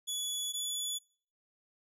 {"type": "tone pair in turn", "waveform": "20% pulse", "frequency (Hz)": [3409, 3429], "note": ["G#7", "A7"], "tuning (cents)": [45, -45], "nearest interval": "unison", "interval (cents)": 10, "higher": "second", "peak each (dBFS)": -28, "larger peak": "neither", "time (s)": [[0.07, 0.53], [0.53, 0.99]], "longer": "neither", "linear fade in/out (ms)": 20, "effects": ["noise-tail reverb RT60 0.5 s tail -25 dB re dry"]}